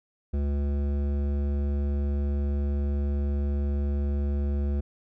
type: tone with hard clipping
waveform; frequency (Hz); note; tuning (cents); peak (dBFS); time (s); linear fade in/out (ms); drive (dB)
sine; 71.2; C#2; +47; -26; 0.33-4.81; 10; 13
effects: none